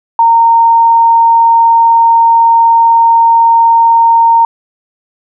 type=tone; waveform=sine; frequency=921 Hz; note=A#5; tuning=21 cents flat; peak=-3 dBFS; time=0.19-4.45 s; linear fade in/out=2 ms; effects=none